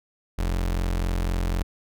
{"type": "tone", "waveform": "35% pulse", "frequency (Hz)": 43.93, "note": "F1", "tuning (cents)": 11, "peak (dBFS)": -21, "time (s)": [0.38, 1.63], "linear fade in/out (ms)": 10, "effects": []}